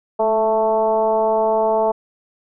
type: tone with frequency modulation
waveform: sine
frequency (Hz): 660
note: E5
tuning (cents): +2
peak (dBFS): -14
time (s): 0.19-1.92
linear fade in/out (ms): 10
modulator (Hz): 222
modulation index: 1.2
effects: none